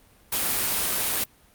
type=noise; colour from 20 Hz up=white; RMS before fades=-25 dBFS; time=0.32-1.24 s; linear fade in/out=5 ms; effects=pink hiss -57 dBFS RMS until 1.54 s + Opus 32 kbps